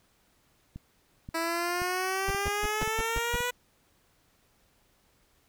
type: click train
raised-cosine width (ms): 5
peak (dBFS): -28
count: 6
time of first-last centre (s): 0.76-3.406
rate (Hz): 1.89
type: exponential sweep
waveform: 10% pulse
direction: up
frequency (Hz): 326.6 to 493.9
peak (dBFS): -20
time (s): 1.34-3.51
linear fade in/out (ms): 10
type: noise bursts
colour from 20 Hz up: brown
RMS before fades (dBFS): -30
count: 7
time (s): 2.28-3.362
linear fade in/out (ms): 2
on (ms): 26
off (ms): 150
effects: pink hiss -67 dBFS RMS until 5.48 s